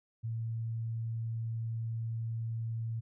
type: tone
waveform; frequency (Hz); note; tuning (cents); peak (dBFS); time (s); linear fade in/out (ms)
sine; 113.8; A#2; -41; -33; 0.23-3.01; 20
effects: none